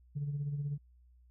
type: tone with tremolo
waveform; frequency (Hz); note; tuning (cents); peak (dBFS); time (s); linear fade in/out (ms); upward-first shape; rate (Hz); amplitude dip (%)
sine; 144.1; D3; -33; -30; 0.15-0.78; 20; sine; 16; 50
effects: tanh soft clip ceiling -29 dBFS + added 61 Hz sine -59 dBFS peak until 1.3 s